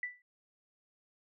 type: tone with exponential decay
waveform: sine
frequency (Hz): 1975.5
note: B6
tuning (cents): 0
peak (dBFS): -31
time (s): 0.03-0.22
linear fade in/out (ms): 2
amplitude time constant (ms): 41
effects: none